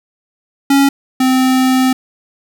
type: tone pair in turn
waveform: square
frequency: 277.2 / 259 Hz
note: C#4 / C4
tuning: 0 / -17 cents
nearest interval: minor second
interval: 117 cents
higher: first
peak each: -8 / -10 dBFS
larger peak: first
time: 0.7-0.89 / 1.2-1.93 s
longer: second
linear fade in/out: 5 ms
effects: none